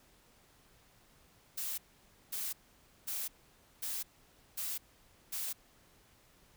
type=noise bursts; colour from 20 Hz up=blue; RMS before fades=-38 dBFS; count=6; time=1.57-5.53 s; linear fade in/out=10 ms; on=210 ms; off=540 ms; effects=pink hiss -65 dBFS RMS until 6.56 s